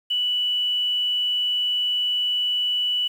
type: tone with quantisation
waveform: sine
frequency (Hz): 2960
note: F#7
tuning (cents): 0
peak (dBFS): -20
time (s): 0.1-3.08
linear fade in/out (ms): 10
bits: 8
effects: none